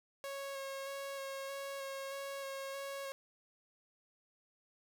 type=tone with vibrato; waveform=sawtooth; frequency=548 Hz; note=C#5; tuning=20 cents flat; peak=-37 dBFS; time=0.24-3.12 s; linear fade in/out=0 ms; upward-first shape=square; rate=1.6 Hz; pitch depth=13 cents each way; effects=none